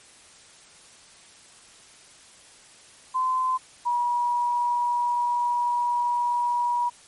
sine tone pair in turn, 1028 / 964 Hz, C6 / B5, -31 / -42 cents, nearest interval minor second, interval 111 cents, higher first, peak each -21 dBFS, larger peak neither, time 3.14-3.58 / 3.85-6.9 s, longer second, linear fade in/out 20 ms, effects white hiss -51 dBFS RMS until 7.07 s + MP3 48 kbps

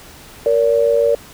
sine tone pair together, 466.2 / 573.2 Hz, A#4 / D5, 0 / -42 cents, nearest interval major third, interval 358 cents, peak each -14 dBFS, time 0.46-1.15 s, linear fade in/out 2 ms, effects pink hiss -40 dBFS RMS until 1.33 s

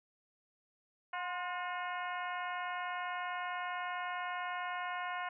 harmonic tone with a mistuned harmonic, 360 Hz, F#4, 47 cents flat, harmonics 2 / 3 / 4 / 5 / 6 / 7 / 8, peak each -41 / -41 / -43 / -46 / -47 / -53 / -52 dBFS, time 1.13-5.29 s, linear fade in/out 5 ms, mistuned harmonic 3, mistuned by -50 cents, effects none

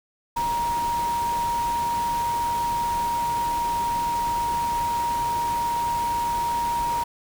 sine tone in noise, 943 Hz, A#5, 20 cents sharp, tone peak -22 dBFS, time 0.36-7.04 s, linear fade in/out 10 ms, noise pink, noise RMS -35 dBFS, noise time 0.36-7.04 s, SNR +10 dB, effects none

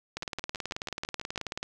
two click trains, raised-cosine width 0.2 ms, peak -20 / -16 dBFS, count 8 / 28, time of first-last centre 0.23-1.378 / 0.17-1.629 s, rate 6.1 / 18.5 Hz, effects none

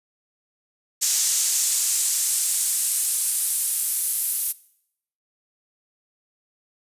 brown noise with high-pass filter sweep, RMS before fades -23 dBFS, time 1.01-4.53 s, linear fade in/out 20 ms, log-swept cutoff 6700 to 11000 Hz, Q 1.9, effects noise-tail reverb RT60 0.7 s tail -20 dB re dry + resampled to 32000 Hz

